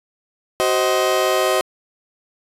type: chord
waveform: 30% pulse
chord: C diminished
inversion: second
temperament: just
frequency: 376.7 / 523.3 / 627.9 Hz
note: Gb4 / C5 / Eb5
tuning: +31 / 0 / +16 cents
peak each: -18 / -18 / -17 dBFS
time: 0.6-1.61 s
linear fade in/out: 0 ms
effects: resampled to 32000 Hz